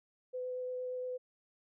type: tone with vibrato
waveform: sine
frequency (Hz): 504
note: B4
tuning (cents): +35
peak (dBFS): -36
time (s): 0.33-1.18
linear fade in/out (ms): 20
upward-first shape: sine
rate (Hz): 8.6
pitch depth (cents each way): 8
effects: none